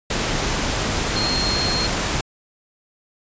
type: tone in noise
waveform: sine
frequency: 4231 Hz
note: C8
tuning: 19 cents sharp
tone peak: -22 dBFS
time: 1.16-1.87 s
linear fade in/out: 5 ms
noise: pink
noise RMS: -22 dBFS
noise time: 0.1-2.21 s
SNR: -3 dB
effects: resampled to 16000 Hz